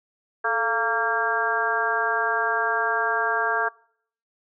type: harmonic tone with a mistuned harmonic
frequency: 230 Hz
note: A#3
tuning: 23 cents flat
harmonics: 2 / 3 / 4 / 5 / 6 / 7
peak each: -30 / -29 / -29 / -28 / -28 / -25 dBFS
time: 0.44-3.69 s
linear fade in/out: 10 ms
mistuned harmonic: 2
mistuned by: -76 cents
effects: noise-tail reverb RT60 0.6 s tail -24 dB re dry